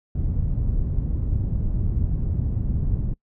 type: low-pass noise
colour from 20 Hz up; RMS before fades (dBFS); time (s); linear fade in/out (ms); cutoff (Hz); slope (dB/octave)
pink; -23; 0.15-3.14; 5; 130; 12
effects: noise-tail reverb RT60 0.1 s tail -24 dB re dry